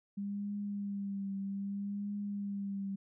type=tone with vibrato; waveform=sine; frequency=200 Hz; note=G3; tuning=35 cents sharp; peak=-35 dBFS; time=0.17-2.96 s; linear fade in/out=10 ms; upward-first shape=triangle; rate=0.63 Hz; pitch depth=40 cents each way; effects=none